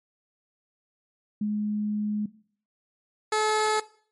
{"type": "tone pair in turn", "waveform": ["sine", "15% pulse"], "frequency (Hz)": [210, 430.3], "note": ["G#3", "A4"], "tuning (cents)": [19, -39], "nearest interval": "octave", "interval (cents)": 1242, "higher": "second", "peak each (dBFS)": [-24, -16], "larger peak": "second", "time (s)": [[1.41, 2.26], [3.32, 3.8]], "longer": "first", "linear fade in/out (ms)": 5, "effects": ["noise-tail reverb RT60 0.5 s tail -18 dB re dry", "MP3 48 kbps"]}